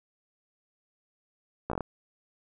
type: slowing click train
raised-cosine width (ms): 1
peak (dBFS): -17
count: 6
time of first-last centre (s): 1.7-1.807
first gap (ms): 15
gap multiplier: 1.18
effects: none